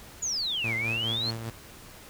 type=exponential two-way sweep; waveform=sine; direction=down then up; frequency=7010 to 2038 to 4383 Hz; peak=-27 dBFS; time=0.22-1.31 s; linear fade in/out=10 ms; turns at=0.75 s
type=tone with tremolo; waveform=sawtooth; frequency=113.8 Hz; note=A#2; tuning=41 cents flat; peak=-27 dBFS; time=0.64-1.5 s; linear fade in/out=5 ms; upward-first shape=sine; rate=4.9 Hz; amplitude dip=50%
effects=pink hiss -48 dBFS RMS until 2.09 s